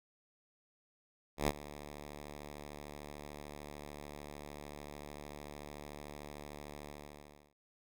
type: tone with ADSR envelope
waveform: 5% pulse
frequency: 73.42 Hz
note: D2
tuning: in tune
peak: -17 dBFS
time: 1.37-7.54 s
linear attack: 110 ms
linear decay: 40 ms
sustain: -18 dB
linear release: 690 ms
effects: none